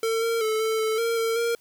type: tone with pitch steps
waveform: square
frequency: 451.3 / 459.4 / 436.3 / 442.4 / 438.7 / 461.5 / 454 / 466.6 Hz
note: A4 / A#4 / A4 / A4 / A4 / A#4 / A#4 / A#4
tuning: +44 / -25 / -15 / +9 / -5 / -17 / -46 / +2 cents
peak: -23 dBFS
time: 0.03-1.55 s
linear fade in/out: 2 ms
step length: 190 ms
effects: white hiss -60 dBFS RMS until 1.6 s